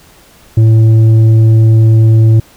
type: tone with tanh clipping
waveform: sine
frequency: 111.3 Hz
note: A2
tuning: 20 cents sharp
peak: -4 dBFS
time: 0.57-2.4 s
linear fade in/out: 5 ms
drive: 6 dB
effects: pink hiss -42 dBFS RMS until 2.56 s